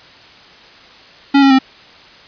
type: tone with pitch steps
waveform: square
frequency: 278.7 / 273.2 / 264.4 Hz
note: C#4 / C#4 / C4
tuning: +9 / -25 / +18 cents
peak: -7 dBFS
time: 1.34-1.589 s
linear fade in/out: 10 ms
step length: 83 ms
effects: white hiss -41 dBFS RMS until 2.27 s + resampled to 11025 Hz